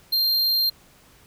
square tone, 4186 Hz, C8, in tune, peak -19 dBFS, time 0.12-0.7 s, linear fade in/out 10 ms, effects pink hiss -54 dBFS RMS until 1.26 s

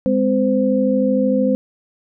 sine tone cluster, 205 / 258.1 / 516 Hz, G#3 / C4 / C5, -22 / -23 / -24 cents, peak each -18 dBFS, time 0.06-1.55 s, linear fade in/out 0 ms, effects none

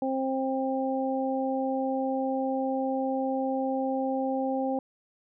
harmonic tone, 265 Hz, C4, 22 cents sharp, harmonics 1 / 2 / 3, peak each -29 / -30 / -32 dBFS, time 0.02-4.79 s, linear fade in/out 2 ms, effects none

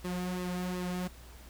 sawtooth tone with flanger, 180.5 Hz, F#3, 43 cents flat, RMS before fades -35 dBFS, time 0.04-1.08 s, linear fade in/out 10 ms, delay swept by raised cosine 1.3 to 3.6 ms, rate 2.7 Hz, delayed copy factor -0.6, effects added 60 Hz sine -50 dBFS peak until 1.49 s + pink hiss -55 dBFS RMS until 1.49 s

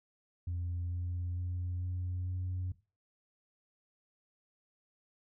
sine tone with pitch steps, 87.31 / 88.27 / 89.25 / 90.23 / 91.23 Hz, F2 / F2 / F2 / F#2 / F#2, 0 / +19 / +38 / -43 / -24 cents, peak -32 dBFS, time 0.47-2.72 s, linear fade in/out 5 ms, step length 450 ms, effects noise-tail reverb RT60 0.3 s tail -17 dB re dry + tanh soft clip ceiling -31 dBFS

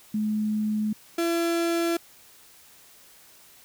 sine / 35% pulse tone pair in turn, 213.4 / 337.3 Hz, G#3 / E4, +47 / +40 cents, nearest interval minor sixth, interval 793 cents, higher second, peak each -23 / -21 dBFS, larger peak second, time 0.14-0.93 / 1.18-1.97 s, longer neither, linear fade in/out 5 ms, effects white hiss -53 dBFS RMS until 3.64 s

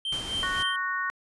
triangle tone with tremolo, 3136 Hz, G7, in tune, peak -25 dBFS, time 0.05-0.76 s, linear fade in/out 2 ms, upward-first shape sine, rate 3.8 Hz, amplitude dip 70%
pink noise, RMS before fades -38 dBFS, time 0.12-0.63 s, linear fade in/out 5 ms
sine chord, F# major, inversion second, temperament just, 1110 / 1480 / 1850 Hz, C#6 / F#6 / A#6, +2 / 0 / -14 cents, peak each -31 dBFS, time 0.43-1.1 s, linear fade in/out 0 ms
effects resampled to 24000 Hz

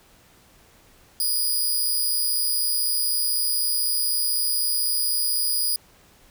5% pulse tone, 4918 Hz, D#8, 21 cents flat, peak -14 dBFS, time 1.2-5.76 s, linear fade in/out 2 ms, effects pink hiss -55 dBFS RMS until 6.3 s

